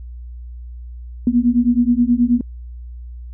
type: beating tone pair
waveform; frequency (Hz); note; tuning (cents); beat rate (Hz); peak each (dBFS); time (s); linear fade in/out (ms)
sine; 236.6 / 246; A#3 / B3; +26 / -7; 9.4; -15; 1.27-2.41; 2
effects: added 60 Hz sine -30 dBFS peak until 3.33 s